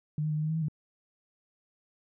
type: tone with pitch steps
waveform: sine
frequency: 151.1 / 154.4 / 152 / 153.2 / 155.2 / 159.4 / 161.8 / 151.7 Hz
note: D3 / D#3 / D#3 / D#3 / D#3 / D#3 / E3 / D#3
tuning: +50 / -13 / -40 / -27 / -4 / +42 / -32 / -44 cents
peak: -27 dBFS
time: 0.18-0.684 s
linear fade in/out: 2 ms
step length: 63 ms
effects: none